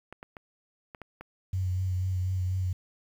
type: clicks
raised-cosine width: 0.5 ms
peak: -27 dBFS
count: 6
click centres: 0.126 / 0.229 / 0.368 / 0.948 / 1.017 / 1.21 s
type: tone with vibrato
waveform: sine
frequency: 92.5 Hz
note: F#2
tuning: in tune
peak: -26 dBFS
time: 1.53-2.73 s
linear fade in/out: 5 ms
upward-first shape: sine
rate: 4.1 Hz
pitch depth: 26 cents each way
effects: 9-bit